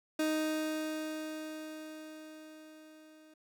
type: tone with level ramp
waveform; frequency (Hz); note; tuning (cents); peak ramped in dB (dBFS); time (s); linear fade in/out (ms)
30% pulse; 311.1; D#4; 0; -26 to -54; 0.19-3.34; 5
effects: none